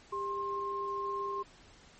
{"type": "tone pair together", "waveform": "sine", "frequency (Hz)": [398.2, 1063], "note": ["G4", "C6"], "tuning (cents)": [27, 27], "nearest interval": "octave + perfect fourth", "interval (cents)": 1700, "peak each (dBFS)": [-38, -34], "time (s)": [0.12, 1.43], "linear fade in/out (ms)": 10, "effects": ["pink hiss -58 dBFS RMS until 1.99 s", "MP3 32 kbps"]}